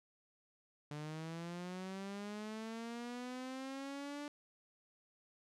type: linear sweep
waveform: sawtooth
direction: up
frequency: 146.7 to 293.7 Hz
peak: -39 dBFS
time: 0.91-4.28 s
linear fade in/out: 2 ms
effects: low-pass 8000 Hz 12 dB/octave